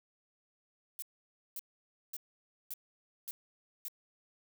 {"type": "noise bursts", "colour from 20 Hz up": "violet", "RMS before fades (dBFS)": -41, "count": 6, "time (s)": [0.99, 3.882], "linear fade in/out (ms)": 0, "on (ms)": 32, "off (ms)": 540, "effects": []}